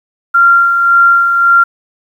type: tone with tremolo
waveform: sine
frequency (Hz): 1383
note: F6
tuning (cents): -17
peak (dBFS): -3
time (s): 0.34-1.64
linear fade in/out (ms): 10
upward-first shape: sine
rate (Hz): 1.8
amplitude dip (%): 45
effects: 7-bit